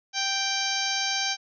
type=harmonic tone; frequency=784 Hz; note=G5; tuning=in tune; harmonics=1 / 2 / 3 / 4 / 5 / 6 / 7 / 8; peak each=-33 / -33 / -33 / -33 / -33 / -33 / -33 / -33 dBFS; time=0.13-1.37 s; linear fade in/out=50 ms; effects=none

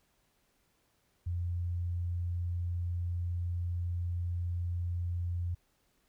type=tone; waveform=sine; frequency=87.31 Hz; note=F2; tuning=in tune; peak=-31 dBFS; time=1.26-5.55 s; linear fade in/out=10 ms; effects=pink hiss -73 dBFS RMS until 6.08 s

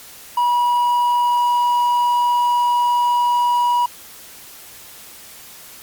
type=tone; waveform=triangle; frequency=968 Hz; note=B5; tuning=35 cents flat; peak=-12 dBFS; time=0.37-3.86 s; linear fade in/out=5 ms; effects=white hiss -40 dBFS RMS until 5.82 s + Opus 48 kbps

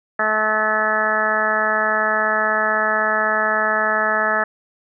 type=harmonic tone; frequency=215.9 Hz; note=A3; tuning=33 cents flat; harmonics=1 / 2 / 3 / 4 / 5 / 6 / 7 / 8 / 9; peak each=-32 / -30 / -23 / -26 / -30 / -22 / -28 / -20 / -32 dBFS; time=0.19-4.44 s; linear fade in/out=5 ms; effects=none

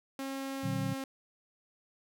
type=tone with pitch glide; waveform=sawtooth; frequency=270.5 to 268.6 Hz; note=C#4 to C4; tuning=-42 to +46 cents; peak=-32 dBFS; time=0.19-1.04 s; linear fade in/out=2 ms; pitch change=-12 cents; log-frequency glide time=0.61-0.71 s
type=chord; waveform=sine; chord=Bb augmented; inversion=none; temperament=equal; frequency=116.54 / 146.83 / 185 Hz; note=Bb2 / D3 / F#3; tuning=0 / 0 / 0 cents; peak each=-36 dBFS; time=0.63-0.94 s; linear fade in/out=10 ms
effects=none

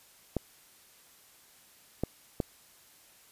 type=clicks; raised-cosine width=2 ms; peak=-15 dBFS; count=3; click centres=0.367 / 2.036 / 2.402 s; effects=white hiss -59 dBFS RMS until 3.31 s + resampled to 32000 Hz

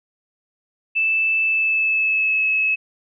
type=tone with pitch glide; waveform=sine; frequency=2637 to 2584 Hz; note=E7 to E7; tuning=0 to -35 cents; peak=-16 dBFS; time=0.95-2.76 s; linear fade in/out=20 ms; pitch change=-35 cents; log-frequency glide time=1.43-2.45 s; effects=none

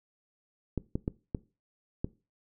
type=clicks; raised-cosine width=3 ms; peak=-17 dBFS; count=5; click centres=0.777 / 0.955 / 1.079 / 1.348 / 2.045 s; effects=noise-tail reverb RT60 0.3 s tail -20 dB re dry

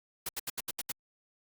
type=noise bursts; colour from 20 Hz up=white; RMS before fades=-35 dBFS; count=7; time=0.26-0.92 s; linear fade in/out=5 ms; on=30 ms; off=75 ms; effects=Opus 48 kbps

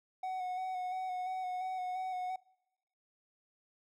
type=tone with vibrato; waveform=triangle; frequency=740 Hz; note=F#5; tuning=in tune; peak=-33 dBFS; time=0.23-2.36 s; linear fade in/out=5 ms; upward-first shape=square; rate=2.9 Hz; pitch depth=20 cents each way; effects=noise-tail reverb RT60 0.9 s tail -24 dB re dry

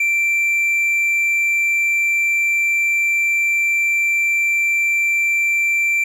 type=tone; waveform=triangle; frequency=2349 Hz; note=D7; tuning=in tune; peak=-13 dBFS; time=0-6.04 s; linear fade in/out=5 ms; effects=none

